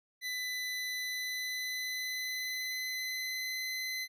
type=tone with pitch glide; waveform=25% pulse; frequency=2001 to 2036 Hz; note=B6 to C7; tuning=+22 to -48 cents; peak=-31 dBFS; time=0.21-4.08 s; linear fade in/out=50 ms; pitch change=+30 cents; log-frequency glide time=1.02-3.65 s; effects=none